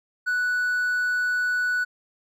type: tone with hard clipping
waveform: triangle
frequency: 1480 Hz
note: F#6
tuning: in tune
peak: -22 dBFS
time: 0.26-1.85 s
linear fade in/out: 20 ms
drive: 5 dB
effects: none